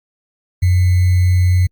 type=tone with sample-and-hold; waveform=sine; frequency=90.4 Hz; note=F#2; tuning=40 cents flat; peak=-9 dBFS; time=0.62-1.67 s; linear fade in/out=10 ms; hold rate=2100 Hz; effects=Opus 48 kbps